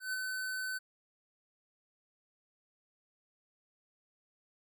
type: tone with ADSR envelope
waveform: square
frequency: 1517 Hz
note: F#6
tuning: 43 cents sharp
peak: -33 dBFS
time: 0-0.79 s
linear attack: 130 ms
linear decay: 20 ms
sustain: -3 dB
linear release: 19 ms
effects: none